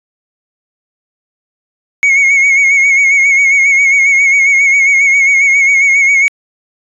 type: tone with vibrato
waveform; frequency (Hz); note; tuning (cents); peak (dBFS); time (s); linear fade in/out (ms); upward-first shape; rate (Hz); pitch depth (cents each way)
triangle; 2200; C#7; -14; -4; 2.03-6.28; 0; sine; 7.4; 51
effects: resampled to 22050 Hz